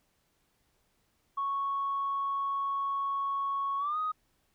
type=tone with pitch glide; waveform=sine; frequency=1107 to 1249.8 Hz; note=C#6 to D#6; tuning=-3 to +7 cents; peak=-28 dBFS; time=1.37-4.12 s; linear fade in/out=10 ms; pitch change=+210 cents; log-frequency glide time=3.78-3.98 s; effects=tanh soft clip ceiling -24 dBFS + pink hiss -73 dBFS RMS until 4.54 s